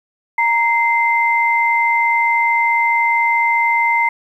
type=tone pair together; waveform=sine; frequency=932.3 / 2081 Hz; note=A#5 / C7; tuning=0 / -10 cents; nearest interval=octave + major second; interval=1390 cents; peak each=-15 dBFS; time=0.38-4.09 s; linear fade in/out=5 ms; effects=8-bit